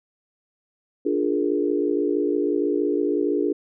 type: chord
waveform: sine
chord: Bb dominant seventh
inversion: first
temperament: equal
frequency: 293.7 / 349.2 / 415.3 / 466.2 Hz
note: D4 / F4 / Ab4 / Bb4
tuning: 0 / 0 / 0 / 0 cents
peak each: -24 / -25 / -24 / -29 dBFS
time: 1.05-3.53 s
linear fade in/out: 10 ms
effects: none